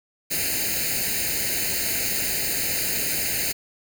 white noise with comb filter, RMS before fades -25 dBFS, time 0.3-3.53 s, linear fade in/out 20 ms, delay 0.44 ms, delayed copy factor +0.95, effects none

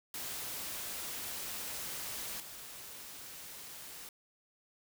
white noise with level steps, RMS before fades -41 / -48 dBFS, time 0.14-4.09 s, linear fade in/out 2 ms, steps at 2.4 s, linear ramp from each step 2 ms, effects none

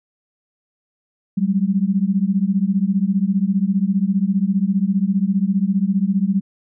sine beating tone pair, 187.2 / 202.2 Hz, F#3 / G#3, +20 / -46 cents, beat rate 15 Hz, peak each -18 dBFS, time 1.37-6.41 s, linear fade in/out 10 ms, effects none

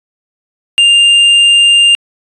sine tone with tanh clipping, 2800 Hz, F7, 4 cents sharp, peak -5 dBFS, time 0.78-1.95 s, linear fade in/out 0 ms, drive 7 dB, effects resampled to 24000 Hz

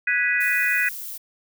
sine chord, G# minor seventh, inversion third, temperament equal with one note detuned, 1480 / 1661.2 / 1964.2 / 2489 Hz, F#6 / G#6 / B6 / D#7, 0 / 0 / -10 / 0 cents, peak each -26 / -25 / -22 / -25 dBFS, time 0.07-0.89 s, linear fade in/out 5 ms
violet noise, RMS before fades -34 dBFS, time 0.4-1.18 s, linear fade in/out 10 ms
effects none

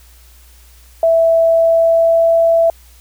sine tone with pitch glide, 659.3 to 664.3 Hz, E5 to E5, 0 to +13 cents, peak -8 dBFS, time 1.03-2.7 s, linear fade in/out 2 ms, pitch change +13 cents, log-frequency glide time 1.41-2.36 s, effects added 60 Hz sine -42 dBFS peak until 3 s + white hiss -48 dBFS RMS until 3 s

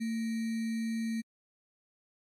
sine tone with sample-and-hold, 225.3 Hz, A3, 41 cents sharp, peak -30 dBFS, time 0-1.22 s, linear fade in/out 20 ms, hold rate 2100 Hz, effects low-pass 12000 Hz 12 dB/octave + MP3 64 kbps

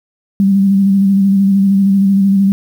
sine tone with vibrato, 196 Hz, G3, in tune, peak -7 dBFS, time 0.4-2.52 s, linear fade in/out 0 ms, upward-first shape square, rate 13 Hz, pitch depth 24 cents each way, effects 7-bit

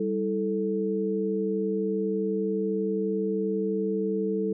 sine tone cluster, 195.7 / 326.3 / 438.4 Hz, G3 / E4 / A4, -3 / -18 / -6 cents, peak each -29 / -32 / -27 dBFS, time 0-4.53 s, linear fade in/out 5 ms, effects none

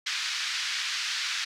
white band-pass noise, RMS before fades -31 dBFS, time 0.06-1.45 s, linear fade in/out 10 ms, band 1400 to 5200 Hz, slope 24 dB/octave, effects none

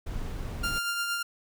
brown noise, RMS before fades -34 dBFS, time 0.06-0.79 s, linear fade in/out 10 ms
sawtooth tone with tremolo, 1396.9 Hz, F6, in tune, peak -23 dBFS, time 0.63-1.23 s, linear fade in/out 10 ms, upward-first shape triangle, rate 8.6 Hz, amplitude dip 40%
effects none

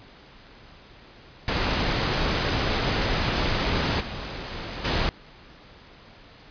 pink noise with level steps, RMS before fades -24 / -34 / -24 dBFS, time 1.48-5.09 s, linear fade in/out 0 ms, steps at 4 / 4.84 s, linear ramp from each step 10 ms, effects pink hiss -49 dBFS RMS until 6.5 s + resampled to 11025 Hz

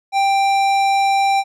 sine tone with tanh clipping, 787 Hz, G5, 7 cents sharp, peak -15 dBFS, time 0.12-1.44 s, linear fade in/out 50 ms, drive 16 dB, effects none

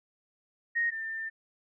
sine tone pair in turn, 1864.7 / 1793.9 Hz, A#6 / A6, 0 / +33 cents, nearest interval minor second, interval 67 cents, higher first, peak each -25 / -33 dBFS, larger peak first, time 0.75-0.91 / 0.91-1.3 s, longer second, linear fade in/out 20 ms, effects none

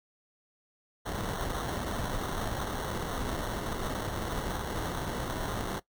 pink noise with sample-and-hold, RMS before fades -34 dBFS, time 1.05-5.8 s, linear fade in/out 20 ms, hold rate 2450 Hz, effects noise-tail reverb RT60 0.1 s tail -18 dB re dry

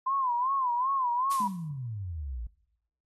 sine tone with vibrato, 1024 Hz, C6, 38 cents flat, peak -25 dBFS, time 0.06-1.48 s, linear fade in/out 10 ms, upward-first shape sine, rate 2.6 Hz, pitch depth 130 cents each way
blue noise with exponential decay, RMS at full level -33 dBFS, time 1.31-1.69 s, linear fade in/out 5 ms, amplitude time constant 82 ms
sine exponential sweep, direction down, 219.7 to 53.8 Hz, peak -33 dBFS, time 1.4-2.47 s, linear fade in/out 5 ms
effects noise-tail reverb RT60 0.9 s tail -22 dB re dry + AAC 32 kbps

